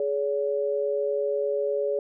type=tone pair together; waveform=sine; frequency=419.5 / 567.9 Hz; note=G#4 / C#5; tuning=+17 / +42 cents; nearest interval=perfect fourth; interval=525 cents; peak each=-26 dBFS; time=0-1.99 s; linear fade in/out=2 ms; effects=none